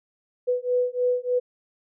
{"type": "beating tone pair", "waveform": "sine", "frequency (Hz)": [493.9, 497.2], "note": ["B4", "B4"], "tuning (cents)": [0, 12], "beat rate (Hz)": 3.3, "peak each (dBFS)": -24, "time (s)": [0.47, 1.4], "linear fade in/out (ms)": 20, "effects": []}